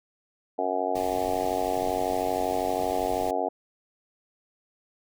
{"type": "harmonic tone", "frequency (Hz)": 92.7, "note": "F#2", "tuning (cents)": 4, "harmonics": [3, 4, 5, 6, 7, 8, 9], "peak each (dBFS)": [-35, -35, -32, -36, -30, -30, -33], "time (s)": [0.58, 3.49], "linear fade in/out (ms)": 10}
{"type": "band-stop noise", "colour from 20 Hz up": "pink", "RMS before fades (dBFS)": -40, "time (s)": [0.95, 3.31], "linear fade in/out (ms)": 5, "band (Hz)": [1200, 1700], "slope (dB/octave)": 96}
{"effects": []}